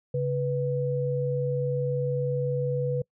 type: tone pair together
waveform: sine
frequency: 138.2 / 492.5 Hz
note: C#3 / B4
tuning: -5 / -5 cents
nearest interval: octave + minor seventh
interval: 2200 cents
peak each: -27 / -27 dBFS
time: 0.14-3.02 s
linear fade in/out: 5 ms
effects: noise-tail reverb RT60 0.1 s tail -26 dB re dry